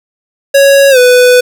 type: tone with pitch glide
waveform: square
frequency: 554.4 to 496.8 Hz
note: C#5 to B4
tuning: 0 to +10 cents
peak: -3 dBFS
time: 0.54-1.41 s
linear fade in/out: 10 ms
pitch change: -190 cents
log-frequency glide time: 0.9-0.98 s
effects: none